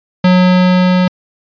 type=tone with level ramp; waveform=square; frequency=182.3 Hz; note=F#3; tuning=25 cents flat; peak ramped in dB=-6 to -9 dBFS; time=0.24-1.08 s; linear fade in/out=5 ms; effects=resampled to 11025 Hz

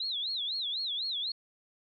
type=tone with vibrato; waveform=sine; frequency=3783 Hz; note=A#7; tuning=25 cents sharp; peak=-31 dBFS; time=0-1.32 s; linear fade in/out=5 ms; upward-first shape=sine; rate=4 Hz; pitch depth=230 cents each way; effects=none

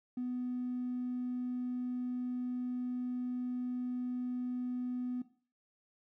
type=tone; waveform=triangle; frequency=248.7 Hz; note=B3; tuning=12 cents sharp; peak=-31 dBFS; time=0.17-5.22 s; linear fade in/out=5 ms; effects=noise-tail reverb RT60 0.4 s tail -17 dB re dry + tanh soft clip ceiling -31 dBFS

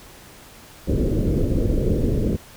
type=low-pass noise; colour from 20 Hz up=pink; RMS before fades=-20 dBFS; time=0.87-2.37 s; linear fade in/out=20 ms; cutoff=520 Hz; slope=48 dB/octave; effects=pink hiss -45 dBFS RMS until 2.56 s

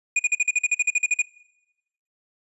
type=tone bursts; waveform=square; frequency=2454 Hz; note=D#7; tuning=25 cents flat; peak=-17 dBFS; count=14; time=0.16-1.22 s; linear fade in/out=5 ms; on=33 ms; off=46 ms; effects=noise-tail reverb RT60 0.9 s tail -21 dB re dry + resampled to 24000 Hz

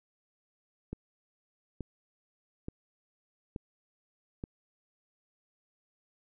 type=click train; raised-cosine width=3 ms; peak=-24 dBFS; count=5; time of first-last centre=0.93-4.439 s; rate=1.14 Hz; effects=none

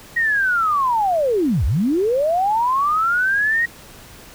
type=linear two-way sweep; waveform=sine; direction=down then up; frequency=1901 to 54 to 1901 Hz; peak=-15 dBFS; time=0.16-3.66 s; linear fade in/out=10 ms; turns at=1.65 s; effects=pink hiss -42 dBFS RMS until 4.34 s

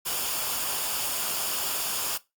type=noise with comb filter; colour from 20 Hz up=white; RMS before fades=-29 dBFS; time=0.05-2.18 s; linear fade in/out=20 ms; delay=0.5 ms; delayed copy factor=-0.5; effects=noise-tail reverb RT60 0.2 s tail -17 dB re dry + Opus 48 kbps

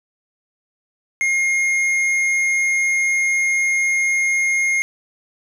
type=tone with hard clipping; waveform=sine; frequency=2138 Hz; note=C7; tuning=37 cents sharp; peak=-17 dBFS; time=1.21-4.82 s; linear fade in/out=0 ms; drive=7 dB; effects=none

